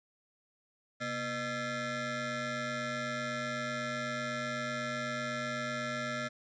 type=ring-modulated tone; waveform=20% pulse; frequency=370 Hz; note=F#4; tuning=in tune; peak=-26 dBFS; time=1-6.29 s; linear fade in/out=20 ms; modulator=979 Hz; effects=resampled to 16000 Hz + 11-bit